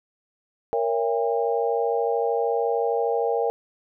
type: chord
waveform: sine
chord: A# diminished seventh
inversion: none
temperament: just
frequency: 466.2 / 559.4 / 671.3 / 805.5 Hz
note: A#4 / C#5 / E5 / G5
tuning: 0 / +16 / +31 / +47 cents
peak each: -23 / -29 / -29 / -27 dBFS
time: 0.73-3.5 s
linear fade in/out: 0 ms
effects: none